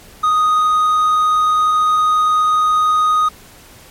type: tone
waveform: triangle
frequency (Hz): 1244.5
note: D#6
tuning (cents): 0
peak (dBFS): -9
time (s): 0.23-3.29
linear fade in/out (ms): 10
effects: pink hiss -42 dBFS RMS until 3.9 s + MP3 64 kbps

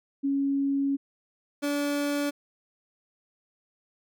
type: tone pair in turn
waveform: sine / 30% pulse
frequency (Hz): 277.2 / 288.1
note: C#4 / D4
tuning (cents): 0 / -33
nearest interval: minor second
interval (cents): 67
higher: second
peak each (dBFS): -23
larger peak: neither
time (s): 0.23-0.97 / 1.62-2.31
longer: first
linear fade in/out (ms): 20
effects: none

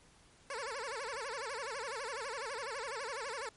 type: tone with vibrato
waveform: 15% pulse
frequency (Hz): 499.1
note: B4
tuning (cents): +18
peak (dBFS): -32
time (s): 0.5-3.49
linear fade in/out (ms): 2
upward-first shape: sine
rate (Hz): 12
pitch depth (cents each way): 240
effects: pink hiss -63 dBFS RMS until 3.56 s + MP3 48 kbps

